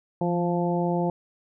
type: harmonic tone with a mistuned harmonic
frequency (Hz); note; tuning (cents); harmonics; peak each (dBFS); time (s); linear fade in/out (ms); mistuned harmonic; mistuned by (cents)
174.61; F3; 0; 1 / 2 / 3 / 4 / 5; -25 / -28 / -30 / -31 / -32; 0.21-1.1; 2; 1; -29
effects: none